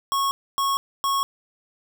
square tone bursts, 1100 Hz, C#6, 14 cents flat, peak -21 dBFS, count 3, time 0.12-1.23 s, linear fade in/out 0 ms, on 190 ms, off 270 ms, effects none

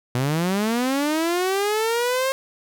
sawtooth linear sweep, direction up, 119.7 to 539 Hz, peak -16 dBFS, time 0.15-2.32 s, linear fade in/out 0 ms, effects none

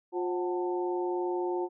harmonic tone with a mistuned harmonic, 177.7 Hz, F3, 30 cents sharp, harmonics 2 / 3 / 4 / 5, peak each -29 / -41 / -39 / -37 dBFS, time 0.12-1.69 s, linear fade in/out 50 ms, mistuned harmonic 4, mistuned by +78 cents, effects none

